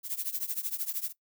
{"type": "noise with tremolo", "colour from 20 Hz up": "violet", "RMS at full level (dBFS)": -30, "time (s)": [0.03, 1.13], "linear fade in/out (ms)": 50, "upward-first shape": "triangle", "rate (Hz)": 13, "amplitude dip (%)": 95, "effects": ["noise-tail reverb RT60 0.1 s tail -18 dB re dry"]}